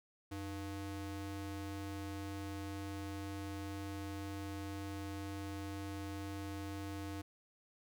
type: ring-modulated tone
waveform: square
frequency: 197.2 Hz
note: G3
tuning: 11 cents sharp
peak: -39 dBFS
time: 0.31-7.22 s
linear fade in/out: 10 ms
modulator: 107 Hz
effects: none